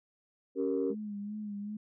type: chord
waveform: sine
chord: G diminished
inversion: second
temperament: equal with one note detuned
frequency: 277.2 / 387.3 / 466.2 Hz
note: Db4 / G4 / Bb4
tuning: 0 / -21 / 0 cents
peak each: -32 dBFS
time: 0.55-0.95 s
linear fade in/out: 50 ms
type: tone with vibrato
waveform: sine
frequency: 207.7 Hz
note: G#3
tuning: in tune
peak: -36 dBFS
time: 0.9-1.77 s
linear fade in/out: 5 ms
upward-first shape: sine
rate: 2.6 Hz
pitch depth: 47 cents each way
effects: tanh soft clip ceiling -21 dBFS